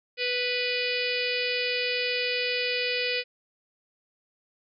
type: harmonic tone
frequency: 493.9 Hz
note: B4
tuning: in tune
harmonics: 1 / 3 / 4 / 5 / 6 / 7 / 8 / 9 / 10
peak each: -31 / -40 / -34 / -30 / -34 / -39 / -38 / -36 / -37 dBFS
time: 0.17-3.24 s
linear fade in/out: 50 ms
effects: none